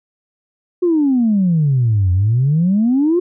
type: exponential two-way sweep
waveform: sine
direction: down then up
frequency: 365.6 to 88.1 to 365.6 Hz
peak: -10 dBFS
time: 0.82-3.2 s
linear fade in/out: 10 ms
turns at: 2.12 s
effects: tanh soft clip ceiling -7 dBFS